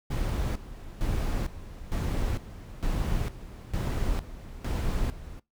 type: noise with tremolo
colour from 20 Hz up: brown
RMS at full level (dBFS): -28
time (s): 0.1-5.4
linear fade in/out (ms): 10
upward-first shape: square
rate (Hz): 1.1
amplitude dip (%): 80
effects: noise-tail reverb RT60 0.2 s tail -21 dB re dry